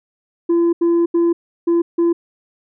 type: tone bursts at uneven times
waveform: sine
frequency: 339.9 Hz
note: F4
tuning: 47 cents flat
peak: -9 dBFS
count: 5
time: 0.49-0.73 / 0.81-1.06 / 1.14-1.33 / 1.67-1.82 / 1.98-2.13 s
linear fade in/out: 10 ms
effects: tanh soft clip ceiling -11 dBFS